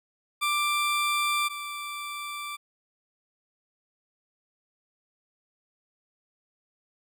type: tone pair in turn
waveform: 20% pulse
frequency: 1179 / 1172.2 Hz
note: D6 / D6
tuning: +6 / -4 cents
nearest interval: unison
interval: 10 cents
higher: first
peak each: -19 / -29 dBFS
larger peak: first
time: 0.41-1.49 / 1.49-2.57 s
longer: neither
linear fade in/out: 20 ms
effects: none